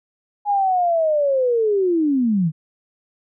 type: linear sweep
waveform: sine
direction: down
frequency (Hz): 833 to 148.5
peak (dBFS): -15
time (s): 0.45-2.52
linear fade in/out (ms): 50
effects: none